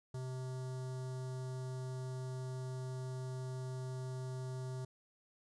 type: tone with notch filter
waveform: square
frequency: 129 Hz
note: C3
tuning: 24 cents flat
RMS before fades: -42 dBFS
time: 0.14-4.85 s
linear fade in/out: 5 ms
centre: 2400 Hz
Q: 0.66
effects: resampled to 22050 Hz + 13-bit